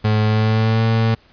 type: tone with pitch glide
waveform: 35% pulse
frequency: 107.5 to 112.58 Hz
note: A2 to A2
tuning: -40 to +40 cents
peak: -12 dBFS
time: 0.04-1.15 s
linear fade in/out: 10 ms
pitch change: +80 cents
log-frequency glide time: 0.24-0.84 s
effects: pink hiss -52 dBFS RMS until 1.32 s + resampled to 11025 Hz